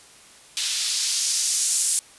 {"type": "noise with band-pass filter sweep", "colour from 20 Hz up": "blue", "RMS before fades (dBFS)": -23, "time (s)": [0.57, 1.99], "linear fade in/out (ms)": 0, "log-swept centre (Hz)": [3600, 8200], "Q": 1.4, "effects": ["white hiss -49 dBFS RMS until 2.18 s", "resampled to 24000 Hz"]}